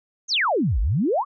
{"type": "exponential two-way sweep", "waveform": "sine", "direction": "down then up", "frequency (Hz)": [6810, 45.36, 1217], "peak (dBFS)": -18, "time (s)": [0.28, 1.25], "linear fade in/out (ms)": 50, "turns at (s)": 0.8, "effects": []}